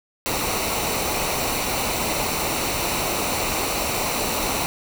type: noise with comb filter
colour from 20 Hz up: pink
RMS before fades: -24 dBFS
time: 0.26-4.66 s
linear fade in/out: 0 ms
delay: 0.6 ms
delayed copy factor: -0.55
effects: none